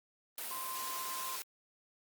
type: tone in noise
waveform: sine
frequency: 1043 Hz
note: C6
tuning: 6 cents flat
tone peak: -41 dBFS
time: 0.51-1.36 s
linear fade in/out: 0 ms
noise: white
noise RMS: -41 dBFS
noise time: 0.38-1.42 s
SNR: -3 dB
effects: high-pass 300 Hz 12 dB/octave + Opus 32 kbps